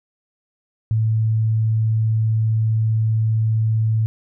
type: tone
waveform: sine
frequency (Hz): 110.6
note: A2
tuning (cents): +9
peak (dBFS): -15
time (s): 0.91-4.06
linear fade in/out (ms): 0
effects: none